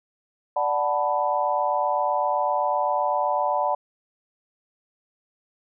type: chord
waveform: sine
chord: B minor seventh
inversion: first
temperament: equal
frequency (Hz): 587.3 / 740 / 880 / 987.8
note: D5 / F#5 / A5 / B5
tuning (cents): 0 / 0 / 0 / 0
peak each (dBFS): -26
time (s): 0.56-3.75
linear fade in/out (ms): 5
effects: none